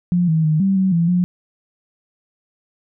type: tone with pitch steps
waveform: sine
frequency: 176.3 / 159.8 / 155 / 193.9 / 189.4 / 168.4 / 178.6 Hz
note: F3 / D#3 / D#3 / G3 / F#3 / E3 / F3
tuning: +17 / +47 / -6 / -19 / +41 / +37 / +39 cents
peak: -13 dBFS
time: 0.12-1.24 s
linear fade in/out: 0 ms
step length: 160 ms
effects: none